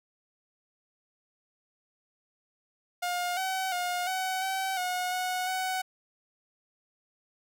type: tone with pitch steps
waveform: sawtooth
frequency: 711 / 758 / 714 / 752 / 765 / 726 / 734 / 748 Hz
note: F5 / F#5 / F5 / F#5 / G5 / F#5 / F#5 / F#5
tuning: +31 / +42 / +38 / +28 / -42 / -33 / -14 / +19 cents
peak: -25 dBFS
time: 3.02-5.82 s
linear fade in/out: 10 ms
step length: 350 ms
effects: none